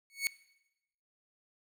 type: tone with exponential growth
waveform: sawtooth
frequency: 2217 Hz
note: C#7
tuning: in tune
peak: -22 dBFS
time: 0.1-0.27 s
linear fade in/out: 0 ms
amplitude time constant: 35 ms
effects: noise-tail reverb RT60 0.9 s tail -20 dB re dry